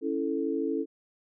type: chord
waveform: sine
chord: A major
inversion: first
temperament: equal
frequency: 277.2 / 329.6 / 440 Hz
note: C#4 / E4 / A4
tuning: 0 / 0 / 0 cents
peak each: -31 dBFS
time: 0.01-0.86 s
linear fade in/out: 50 ms
effects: none